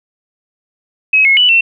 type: tone with pitch steps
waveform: sine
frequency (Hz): 2555 / 2173 / 2965 / 2701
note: D#7 / C#7 / F#7 / E7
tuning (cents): +45 / -35 / +3 / +42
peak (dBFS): -6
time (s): 1.13-1.61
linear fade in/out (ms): 5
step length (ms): 120
effects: none